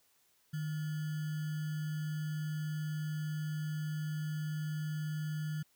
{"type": "tone with sample-and-hold", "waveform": "sine", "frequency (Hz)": 153.4, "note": "D#3", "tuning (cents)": -24, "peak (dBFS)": -34, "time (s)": [0.53, 5.63], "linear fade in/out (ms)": 10, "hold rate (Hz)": 1575, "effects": ["white hiss -71 dBFS RMS until 5.75 s"]}